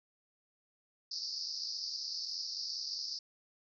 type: band-pass noise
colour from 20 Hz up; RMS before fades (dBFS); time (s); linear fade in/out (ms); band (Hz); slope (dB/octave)
white; -40; 1.11-3.19; 5; 4500 to 5400; 96
effects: none